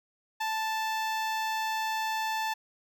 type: tone with notch filter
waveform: sawtooth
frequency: 880 Hz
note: A5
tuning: in tune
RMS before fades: -31 dBFS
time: 0.4-2.54 s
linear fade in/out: 10 ms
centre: 10000 Hz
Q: 0.92
effects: none